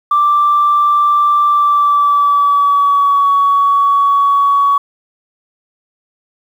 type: tone with pitch glide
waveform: sine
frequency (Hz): 1174.7 to 1124.9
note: D6 to C#6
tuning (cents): 0 to +25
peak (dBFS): -7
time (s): 0.11-4.78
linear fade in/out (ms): 5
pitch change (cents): -75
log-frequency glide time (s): 1.47-3.29
effects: tanh soft clip ceiling -3 dBFS + 7-bit